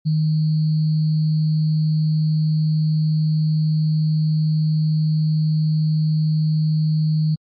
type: tone with sample-and-hold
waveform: sine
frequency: 155.56 Hz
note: D#3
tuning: in tune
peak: -15 dBFS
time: 0.05-7.36 s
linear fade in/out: 20 ms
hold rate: 4410 Hz
effects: MP3 32 kbps